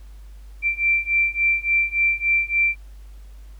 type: beating tone pair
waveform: sine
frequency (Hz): 2349 / 2352.5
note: D7 / D7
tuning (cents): 0 / +2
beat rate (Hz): 3.5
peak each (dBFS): -21 / -20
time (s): 0.62-2.76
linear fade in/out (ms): 50
effects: added 50 Hz sine -38 dBFS peak until 3.59 s + pink hiss -58 dBFS RMS until 3.59 s